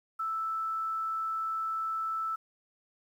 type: tone with quantisation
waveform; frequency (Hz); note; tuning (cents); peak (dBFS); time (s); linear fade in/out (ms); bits
sine; 1318.5; E6; 0; -30; 0.19-2.36; 10; 10
effects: none